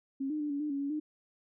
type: tone with pitch steps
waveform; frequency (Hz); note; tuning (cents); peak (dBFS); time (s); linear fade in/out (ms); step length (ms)
sine; 271.2 / 304.6 / 296.3 / 283.9 / 300.1 / 279.1 / 281.4 / 303.9; C#4 / D#4 / D4 / C#4 / D4 / C#4 / C#4 / D#4; -38 / -37 / +15 / +41 / +38 / +12 / +26 / -41; -31; 0.2-1; 10; 100
effects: none

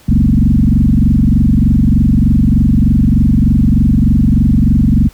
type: tone with frequency modulation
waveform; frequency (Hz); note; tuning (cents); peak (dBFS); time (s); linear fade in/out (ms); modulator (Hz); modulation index
sine; 142.1; C#3; +43; -6; 0.08-5.09; 10; 23.3; 4.7
effects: pink hiss -44 dBFS RMS until 5.13 s

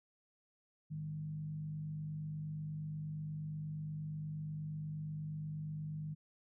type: tone with frequency modulation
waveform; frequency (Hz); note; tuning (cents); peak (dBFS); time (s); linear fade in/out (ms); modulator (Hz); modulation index
sine; 153.8; D#3; -20; -39; 0.9-6.15; 20; 48.4; 0.38
effects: none

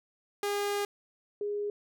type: tone pair in turn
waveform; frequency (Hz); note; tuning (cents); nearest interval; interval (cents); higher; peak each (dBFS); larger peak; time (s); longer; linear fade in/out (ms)
sawtooth / sine; 407.1 / 412.1; G#4 / G#4; -35 / -13; unison; 22; second; -25 / -30; first; 0.43-0.85 / 1.41-1.7; first; 2
effects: none

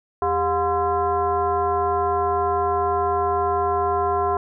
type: tone with frequency modulation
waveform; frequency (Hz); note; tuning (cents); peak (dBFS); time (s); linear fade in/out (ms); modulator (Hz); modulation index
sine; 717; F5; +45; -18; 0.22-4.37; 2; 317; 1.4
effects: none

